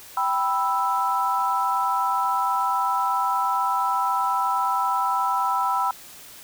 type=chord; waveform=sine; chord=E minor; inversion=first; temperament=equal; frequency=784 / 987.8 / 1318.5 Hz; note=G5 / B5 / E6; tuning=0 / 0 / 0 cents; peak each=-26 / -23 / -25 dBFS; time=0.17-5.91 s; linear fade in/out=2 ms; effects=white hiss -44 dBFS RMS until 6.43 s